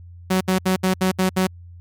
sawtooth tone bursts, 186.7 Hz, F#3, 16 cents sharp, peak -12 dBFS, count 7, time 0.3-1.472 s, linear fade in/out 10 ms, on 110 ms, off 67 ms, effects added 87 Hz sine -38 dBFS peak until 1.8 s + MP3 96 kbps

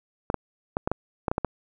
clicks, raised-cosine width 1 ms, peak -10 dBFS, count 9, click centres 0.301 / 0.343 / 0.769 / 0.875 / 0.916 / 1.282 / 1.315 / 1.381 / 1.447 s, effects none

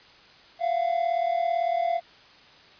triangle tone pair together, 681 / 718.9 Hz, F5 / F5, -44 / +50 cents, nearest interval minor second, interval 94 cents, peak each -22 / -26 dBFS, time 0.59-2.01 s, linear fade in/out 50 ms, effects white hiss -52 dBFS RMS until 2.79 s + resampled to 11025 Hz

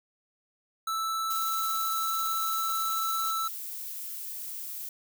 square tone, 1318.5 Hz, E6, in tune, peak -29 dBFS, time 0.87-3.48 s, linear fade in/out 5 ms
violet noise with tremolo, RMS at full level -34 dBFS, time 1.3-3.31 s, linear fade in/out 5 ms, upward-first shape sine, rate 18 Hz, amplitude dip 25%
violet noise, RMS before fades -38 dBFS, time 3.27-4.89 s, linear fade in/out 2 ms
effects none

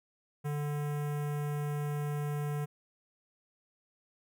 square tone with notch filter, 146.83 Hz, D3, in tune, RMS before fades -34 dBFS, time 0.44-2.66 s, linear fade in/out 20 ms, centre 4300 Hz, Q 0.57, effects none

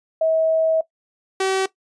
sine / sawtooth tone pair in turn, 643 / 382.3 Hz, E5 / G4, -43 / -43 cents, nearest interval major sixth, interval 900 cents, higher first, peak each -15 / -14 dBFS, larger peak second, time 0.21-0.81 / 1.4-1.66 s, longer first, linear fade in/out 5 ms, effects noise-tail reverb RT60 0.1 s tail -17 dB re dry + resampled to 22050 Hz

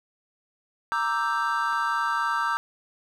triangle chord, E half-diminished seventh, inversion second, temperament equal, 932.3 / 1174.7 / 1318.5 / 1568 Hz, Bb5 / D6 / E6 / G6, 0 / 0 / 0 / 0 cents, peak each -27 dBFS, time 0.92-2.57 s, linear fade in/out 0 ms
clicks, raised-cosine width 0.3 ms, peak -33 dBFS, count 2, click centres 1.725 / 1.731 s
effects none

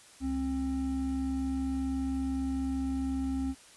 triangle tone pair together, 68.8 / 266.1 Hz, C#2 / C4, -12 / +29 cents, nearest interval octave + major seventh, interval 2341 cents, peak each -34 / -28 dBFS, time 0.2-3.55 s, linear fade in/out 50 ms, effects white hiss -55 dBFS RMS until 3.76 s + resampled to 24000 Hz

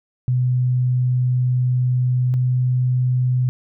sine tone pair in turn, 125.7 / 126.23 Hz, B2 / B2, +31 / +38 cents, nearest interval unison, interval 7 cents, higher second, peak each -15 dBFS, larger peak neither, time 0.28-2.34 / 2.34-3.49 s, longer first, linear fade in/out 0 ms, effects none

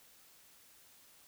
silence, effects white hiss -62 dBFS RMS until 1.27 s

